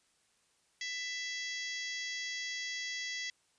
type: harmonic tone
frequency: 664 Hz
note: E5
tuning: 12 cents sharp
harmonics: 3 / 4 / 5 / 6 / 7 / 8 / 9 / 10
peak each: -39 / -51 / -44 / -51 / -46 / -48 / -49 / -50 dBFS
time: 0.81-3.3 s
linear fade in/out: 2 ms
effects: white hiss -72 dBFS RMS until 3.58 s + resampled to 22050 Hz